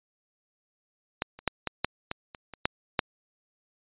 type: clicks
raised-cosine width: 0.3 ms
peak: -11 / -28 / -8 / -13 / -8 / -15 / -25 / -25 / -7 / -6 dBFS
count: 10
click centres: 1.221 / 1.39 / 1.477 / 1.673 / 1.846 / 2.114 / 2.348 / 2.537 / 2.655 / 2.992 s
effects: resampled to 8000 Hz